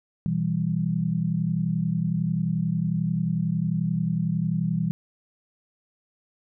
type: chord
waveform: sine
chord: E minor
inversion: second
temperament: equal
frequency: 123.47 / 164.81 / 196 Hz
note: B2 / E3 / G3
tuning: 0 / 0 / 0 cents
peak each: -30 / -24 / -28 dBFS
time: 0.26-4.91 s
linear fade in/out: 0 ms
effects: none